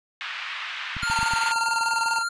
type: band-pass noise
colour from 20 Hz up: white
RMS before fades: -33 dBFS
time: 0.21-1.52 s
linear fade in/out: 0 ms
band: 1100 to 3100 Hz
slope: 24 dB/octave
type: clicks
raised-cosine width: 5 ms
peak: -22 dBFS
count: 6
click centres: 0.967 / 1.032 / 1.1 / 1.19 / 1.23 / 1.336 s
type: tone with vibrato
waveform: square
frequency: 1396.9 Hz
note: F6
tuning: in tune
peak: -25 dBFS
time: 1.02-2.29 s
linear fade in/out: 10 ms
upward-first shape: triangle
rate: 4.8 Hz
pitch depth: 16 cents each way
type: tone with tremolo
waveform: square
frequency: 908 Hz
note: A#5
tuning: 46 cents flat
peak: -23 dBFS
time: 1.06-2.24 s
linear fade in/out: 50 ms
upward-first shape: square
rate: 20 Hz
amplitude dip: 70%
effects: resampled to 22050 Hz